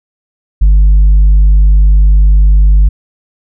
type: tone with tanh clipping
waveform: sine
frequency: 50 Hz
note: G1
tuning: 35 cents sharp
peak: -3 dBFS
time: 0.61-2.89 s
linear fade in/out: 10 ms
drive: 2 dB
effects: none